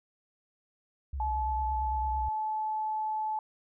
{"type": "tone with vibrato", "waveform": "sine", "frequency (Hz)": 65.4, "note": "C2", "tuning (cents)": 0, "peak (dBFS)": -32, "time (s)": [1.13, 2.29], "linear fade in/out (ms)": 5, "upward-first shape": "triangle", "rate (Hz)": 8.9, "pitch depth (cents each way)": 160}
{"type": "tone with pitch glide", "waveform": "sine", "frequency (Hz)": [860, 865], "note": ["A5", "A5"], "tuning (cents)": [-40, -30], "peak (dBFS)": -29, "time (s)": [1.2, 3.39], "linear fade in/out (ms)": 2, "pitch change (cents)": 10, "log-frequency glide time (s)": [1.38, 1.44]}
{"effects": []}